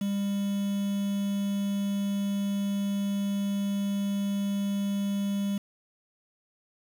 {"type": "tone with quantisation", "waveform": "triangle", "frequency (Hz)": 200, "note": "G3", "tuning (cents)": 35, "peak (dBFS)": -24, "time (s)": [0.01, 5.58], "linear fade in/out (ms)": 5, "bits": 7, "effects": []}